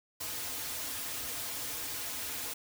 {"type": "noise with comb filter", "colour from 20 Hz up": "white", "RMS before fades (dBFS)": -38, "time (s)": [0.2, 2.54], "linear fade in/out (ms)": 10, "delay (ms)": 5.2, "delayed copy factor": -0.85, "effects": []}